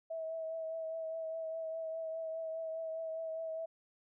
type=tone with vibrato; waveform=sine; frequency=647 Hz; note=E5; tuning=32 cents flat; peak=-37 dBFS; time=0.1-3.66 s; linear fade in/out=10 ms; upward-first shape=triangle; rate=4.9 Hz; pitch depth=25 cents each way; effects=none